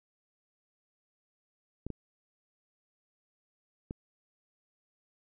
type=clicks; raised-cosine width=3 ms; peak=-24 dBFS; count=3; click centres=1.866 / 1.903 / 3.909 s; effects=none